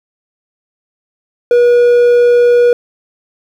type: tone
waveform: triangle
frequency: 482.6 Hz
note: B4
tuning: 40 cents flat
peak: -3 dBFS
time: 1.51-2.73 s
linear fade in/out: 2 ms
effects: 7-bit